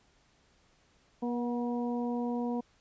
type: harmonic tone with a mistuned harmonic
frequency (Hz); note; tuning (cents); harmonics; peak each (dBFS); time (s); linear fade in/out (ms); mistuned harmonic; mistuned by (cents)
240.3; B3; -47; 1 / 2 / 3 / 4; -31 / -37 / -41 / -43; 1.22-2.61; 10; 3; +18
effects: pink hiss -67 dBFS RMS until 2.8 s + resampled to 16000 Hz